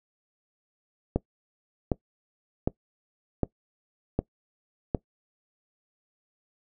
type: click train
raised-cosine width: 2 ms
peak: -10 dBFS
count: 6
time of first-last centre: 1.16-4.948 s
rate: 1.32 Hz
effects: noise-tail reverb RT60 0.1 s tail -21 dB re dry